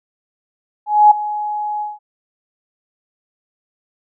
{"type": "tone with ADSR envelope", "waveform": "sine", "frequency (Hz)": 840, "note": "G#5", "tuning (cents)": 19, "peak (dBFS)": -3, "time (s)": [0.86, 1.99], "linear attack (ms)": 250, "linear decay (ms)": 8, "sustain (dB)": -16, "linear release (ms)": 180, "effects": []}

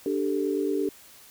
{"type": "chord", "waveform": "sine", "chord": "D suspended fourth", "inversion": "none", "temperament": "just", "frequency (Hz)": [293.7, 391.6, 440.5], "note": ["D4", "G4", "A4"], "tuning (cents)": [0, -2, 2], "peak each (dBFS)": [-28, -27, -30], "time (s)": [0.06, 0.89], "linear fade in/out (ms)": 2, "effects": ["white hiss -51 dBFS RMS until 1.3 s"]}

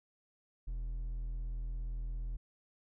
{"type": "tone with hard clipping", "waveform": "triangle", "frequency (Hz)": 41.32, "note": "E1", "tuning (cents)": 5, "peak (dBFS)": -37, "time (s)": [0.67, 2.37], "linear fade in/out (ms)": 10, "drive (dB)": 7, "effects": []}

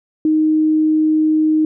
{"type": "tone", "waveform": "sine", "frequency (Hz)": 311.1, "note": "D#4", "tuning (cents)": 0, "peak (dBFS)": -11, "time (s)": [0.25, 1.65], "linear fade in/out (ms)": 2, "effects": []}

